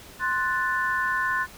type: chord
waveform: sine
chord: F# diminished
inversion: second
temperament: equal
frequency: 1046.5 / 1480 / 1760 Hz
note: C6 / F#6 / A6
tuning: 0 / 0 / 0 cents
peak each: -27 dBFS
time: 0.19-1.47 s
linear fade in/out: 50 ms
effects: pink hiss -46 dBFS RMS until 1.57 s